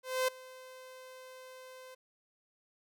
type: tone with ADSR envelope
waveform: sawtooth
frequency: 515 Hz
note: C5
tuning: 28 cents flat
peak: -23 dBFS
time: 0.03-1.95 s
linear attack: 250 ms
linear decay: 7 ms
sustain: -22 dB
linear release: 10 ms
effects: none